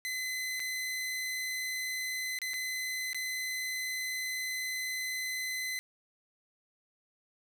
sawtooth tone with dropouts, 2032 Hz, B6, 49 cents sharp, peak -30 dBFS, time 0.05-5.79 s, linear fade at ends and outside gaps 0 ms, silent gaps 0.596-0.601 / 2.388-2.417 / 2.535-2.54 / 3.131-3.146 s, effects none

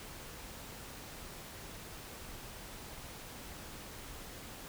silence, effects pink hiss -48 dBFS RMS until 4.68 s

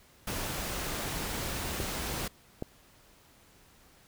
pink noise, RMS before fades -35 dBFS, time 0.27-2.28 s, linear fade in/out 5 ms
clicks, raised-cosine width 2 ms, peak -26 / -20 / -20 dBFS, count 3, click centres 1.745 / 1.802 / 2.624 s
effects pink hiss -60 dBFS RMS until 4.07 s

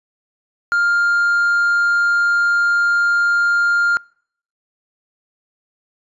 sine tone with hard clipping, 1402 Hz, F6, 6 cents sharp, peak -14 dBFS, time 0.72-3.97 s, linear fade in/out 0 ms, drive 2 dB, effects noise-tail reverb RT60 0.6 s tail -26 dB re dry + resampled to 24000 Hz

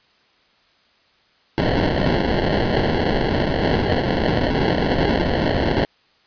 violet noise with sample-and-hold, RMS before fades -19 dBFS, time 1.58-5.85 s, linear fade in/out 0 ms, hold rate 1225 Hz, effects white hiss -58 dBFS RMS until 6.26 s + resampled to 11025 Hz

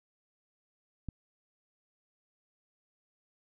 click, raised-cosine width 5 ms, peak -25 dBFS, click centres 1.087 s, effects none

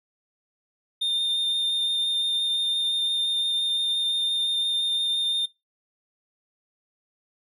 triangle tone with vibrato, 3627 Hz, A#7, 48 cents flat, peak -21 dBFS, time 1.01-5.46 s, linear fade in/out 10 ms, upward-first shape sine, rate 5.8 Hz, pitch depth 10 cents each way, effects noise-tail reverb RT60 0.2 s tail -19 dB re dry

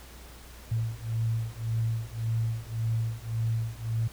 sine beating tone pair, 112.5 / 114.3 Hz, A2 / A#2, +39 / -34 cents, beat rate 1.8 Hz, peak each -30 dBFS, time 0.71-4.08 s, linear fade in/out 10 ms, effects added 60 Hz sine -47 dBFS peak until 4.12 s + pink hiss -50 dBFS RMS until 4.12 s

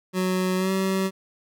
25% pulse tone with pitch glide, 185 to 190.97 Hz, F#3 to G3, 0 to -45 cents, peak -18 dBFS, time 0.13-1.11 s, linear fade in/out 50 ms, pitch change +55 cents, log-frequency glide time 0.57-0.71 s, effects none

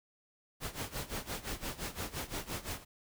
pink noise with tremolo, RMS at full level -37 dBFS, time 0.6-2.85 s, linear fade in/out 50 ms, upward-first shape sine, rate 5.8 Hz, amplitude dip 85%, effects none

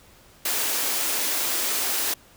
white high-pass noise, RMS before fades -25 dBFS, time 0.45-2.14 s, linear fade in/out 5 ms, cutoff 240 Hz, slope 48 dB/octave, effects pink hiss -53 dBFS RMS until 2.36 s

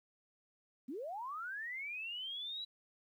sine linear sweep, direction up, 225.7 to 3951 Hz, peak -40 dBFS, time 0.88-2.65 s, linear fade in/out 10 ms, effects 12-bit

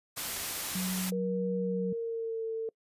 white noise, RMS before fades -35 dBFS, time 0.16-1.11 s, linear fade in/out 20 ms
sine tone, 185 Hz, F#3, in tune, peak -31 dBFS, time 0.75-1.93 s, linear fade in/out 5 ms
sine tone with pitch glide, 475.3 to 448.6 Hz, A#4 to A4, +34 to +34 cents, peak -31 dBFS, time 1.12-2.69 s, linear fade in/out 2 ms, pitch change -100 cents, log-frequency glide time 1.54-2.42 s
effects noise-tail reverb RT60 0.1 s tail -25 dB re dry + resampled to 32000 Hz

